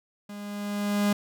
45% pulse tone with level ramp, 204.9 Hz, G#3, 23 cents flat, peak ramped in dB -38 to -20 dBFS, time 0.29-1.13 s, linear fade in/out 5 ms, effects none

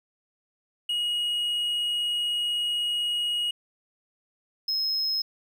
triangle tone pair in turn, 2891 / 5151 Hz, F#7 / E8, -41 / -41 cents, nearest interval minor seventh, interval 1000 cents, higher second, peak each -23 dBFS, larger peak neither, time 0.89-3.51 / 4.68-5.22 s, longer first, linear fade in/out 5 ms, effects 10-bit

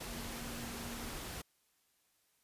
sine tone in noise, 235.2 Hz, A#3, 16 cents sharp, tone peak -47 dBFS, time 0.07-1.1 s, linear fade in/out 10 ms, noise pink, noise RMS -44 dBFS, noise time 0-1.42 s, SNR -6 dB, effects white hiss -75 dBFS RMS until 2.43 s + resampled to 32000 Hz

